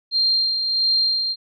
sine tone with tremolo, 4186 Hz, C8, in tune, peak -15 dBFS, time 0.11-1.36 s, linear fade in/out 50 ms, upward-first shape sine, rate 1.5 Hz, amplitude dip 45%, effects none

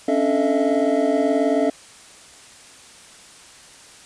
triangle tone cluster, 270.8 / 289.5 / 439.6 / 627 / 674 Hz, C#4 / D4 / A4 / D#5 / E5, -40 / -25 / -2 / +13 / +38 cents, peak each -21 dBFS, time 0.08-1.7 s, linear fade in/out 5 ms, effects white hiss -45 dBFS RMS until 4.05 s + resampled to 22050 Hz

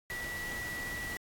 sine tone in noise, 1947 Hz, B6, 25 cents flat, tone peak -37 dBFS, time 0.1-1.17 s, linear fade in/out 0 ms, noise pink, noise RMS -43 dBFS, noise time 0.1-1.17 s, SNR +3 dB, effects AAC 64 kbps

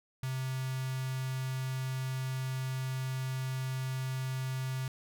square tone with notch filter, 130.81 Hz, C3, in tune, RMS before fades -35 dBFS, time 0.23-4.88 s, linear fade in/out 2 ms, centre 470 Hz, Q 0.54, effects none

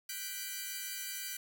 5% pulse chord, G major seventh, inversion third, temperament equal, 1480 / 1568 / 1975.5 / 2349 Hz, F#6 / G6 / B6 / D7, 0 / 0 / 0 / 0 cents, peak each -34 dBFS, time 0.09-1.37 s, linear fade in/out 5 ms, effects none

